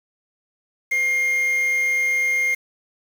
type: tone with quantisation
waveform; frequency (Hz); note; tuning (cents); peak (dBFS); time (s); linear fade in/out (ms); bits
triangle; 2124; C7; +25; -16; 0.91-2.55; 10; 6
effects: none